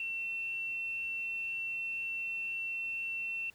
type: tone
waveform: sine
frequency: 2701 Hz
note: E7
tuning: 42 cents sharp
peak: -34 dBFS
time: 0-3.5 s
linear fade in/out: 2 ms
effects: pink hiss -63 dBFS RMS until 3.54 s + high-pass 60 Hz 12 dB/octave

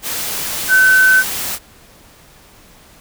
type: tone in noise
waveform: sine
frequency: 1523 Hz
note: F#6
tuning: 50 cents sharp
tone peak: -7 dBFS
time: 0.68-1.24 s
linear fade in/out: 50 ms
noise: white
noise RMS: -22 dBFS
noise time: 0.02-1.59 s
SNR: +12 dB
effects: pink hiss -45 dBFS RMS until 3 s

